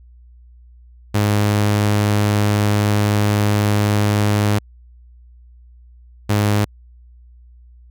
sawtooth tone bursts at uneven times, 103.83 Hz, G#2, in tune, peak -10 dBFS, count 2, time 1.14-4.59 / 6.29-6.65 s, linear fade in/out 10 ms, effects added 60 Hz sine -42 dBFS peak until 7.9 s

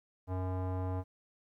square tone with low-pass filter, 92.5 Hz, F#2, in tune, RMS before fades -35 dBFS, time 0.27-1.04 s, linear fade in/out 50 ms, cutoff 890 Hz, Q 1.9, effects 12-bit

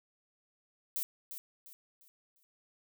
violet noise with echo, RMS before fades -35 dBFS, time 0.96-1.03 s, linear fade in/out 0 ms, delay 350 ms, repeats 4, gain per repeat -9 dB, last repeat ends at 2.43 s, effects none

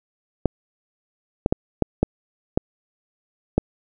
clicks, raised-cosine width 2 ms, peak -3 dBFS, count 7, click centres 0.457 / 1.461 / 1.525 / 1.823 / 2.03 / 2.575 / 3.58 s, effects none

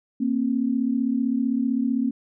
sine tone pair together, 233.1 / 268.7 Hz, A#3 / C4, 0 / +46 cents, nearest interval major second, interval 246 cents, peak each -23 / -23 dBFS, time 0.2-2.11 s, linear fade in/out 10 ms, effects none

